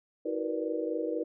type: tone cluster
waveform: sine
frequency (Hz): 321.8 / 373 / 468 / 491.9 / 587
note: E4 / F#4 / A#4 / B4 / D5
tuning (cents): -42 / +14 / +7 / -7 / -1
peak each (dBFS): -34 / -39 / -35 / -35 / -39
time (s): 0.25-1.24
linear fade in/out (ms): 10
effects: none